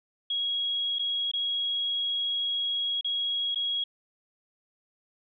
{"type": "tone with dropouts", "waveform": "sine", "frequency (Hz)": 3309, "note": "G#7", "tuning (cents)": -7, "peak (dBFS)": -26, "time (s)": [0.3, 3.84], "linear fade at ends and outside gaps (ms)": 5, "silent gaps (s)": [[0.986, 0.993], [1.315, 1.335], [3.011, 3.045], [3.547, 3.557]], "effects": []}